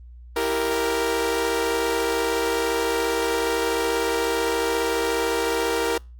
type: chord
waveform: sawtooth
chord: E diminished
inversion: none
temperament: equal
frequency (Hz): 329.6 / 392 / 466.2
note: E4 / G4 / Bb4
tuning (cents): 0 / 0 / 0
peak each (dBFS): -25 / -24 / -19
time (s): 0.36-5.98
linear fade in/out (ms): 5
effects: added 60 Hz sine -40 dBFS peak until 6.19 s + Opus 24 kbps